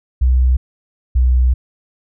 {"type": "tone pair in turn", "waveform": "sine", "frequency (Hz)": [63.3, 62.61], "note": ["B1", "B1"], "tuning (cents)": [43, 24], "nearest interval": "unison", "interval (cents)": 19, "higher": "first", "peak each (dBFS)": -9, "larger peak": "neither", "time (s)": [[0.21, 0.57], [1.15, 1.54]], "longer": "second", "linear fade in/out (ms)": 10, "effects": []}